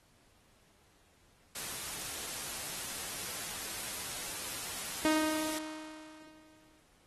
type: noise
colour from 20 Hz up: white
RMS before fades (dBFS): -40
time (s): 1.55-5.59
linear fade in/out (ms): 5
type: tone with exponential decay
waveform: sawtooth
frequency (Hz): 311.2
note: D#4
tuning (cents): 0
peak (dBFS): -22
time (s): 5.05-6.8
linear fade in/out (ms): 0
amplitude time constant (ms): 380
effects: pink hiss -67 dBFS RMS until 7.06 s + AAC 32 kbps